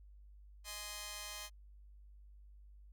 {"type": "chord", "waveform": "5% pulse", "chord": "Ab major", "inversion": "second", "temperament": "just", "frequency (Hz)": [623, 830.6, 1038.3], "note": ["Eb5", "Ab5", "C6"], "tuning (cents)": [2, 0, -14], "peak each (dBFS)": [-39, -40, -36], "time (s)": [0.64, 1.5], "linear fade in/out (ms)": 50, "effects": ["added 50 Hz sine -55 dBFS peak until 2.92 s", "Opus 48 kbps"]}